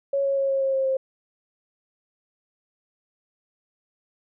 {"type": "tone with pitch steps", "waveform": "sine", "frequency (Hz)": [554.4, 550.3, 546.1, 542.1, 538, 534, 530], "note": ["C#5", "C#5", "C#5", "C#5", "C5", "C5", "C5"], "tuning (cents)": [0, -13, -26, -39, 48, 35, 22], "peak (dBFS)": -20, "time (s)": [0.13, 0.97], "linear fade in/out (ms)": 5, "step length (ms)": 120, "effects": []}